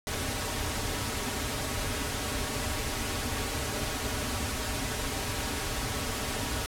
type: noise with comb filter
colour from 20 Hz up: pink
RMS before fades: -32 dBFS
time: 0.07-6.66 s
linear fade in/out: 0 ms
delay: 5.8 ms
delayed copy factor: -0.65
effects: low-pass 12000 Hz 12 dB/octave